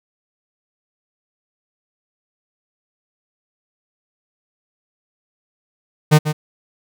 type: tone with echo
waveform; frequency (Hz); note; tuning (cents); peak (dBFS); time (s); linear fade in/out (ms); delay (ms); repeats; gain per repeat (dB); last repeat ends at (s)
45% pulse; 152.4; D#3; -36; -7; 6.11-6.19; 20; 140; 1; -10; 6.33
effects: none